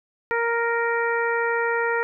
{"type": "harmonic tone", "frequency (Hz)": 466.2, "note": "A#4", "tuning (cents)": 0, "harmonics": [1, 2, 3, 4, 5], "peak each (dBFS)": [-24, -27, -27, -27, -35], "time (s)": [0.31, 2.03], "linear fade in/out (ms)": 0, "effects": []}